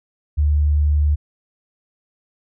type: tone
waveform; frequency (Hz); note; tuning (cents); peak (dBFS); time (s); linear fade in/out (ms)
sine; 74.1; D2; +16; -13; 0.37-1.16; 20
effects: none